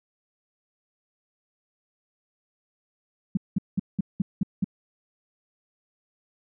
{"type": "tone bursts", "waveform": "sine", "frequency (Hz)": 191.9, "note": "G3", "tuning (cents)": -37, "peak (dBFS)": -19, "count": 7, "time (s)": [3.35, 4.644], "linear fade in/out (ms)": 5, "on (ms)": 22, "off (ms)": 190, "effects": []}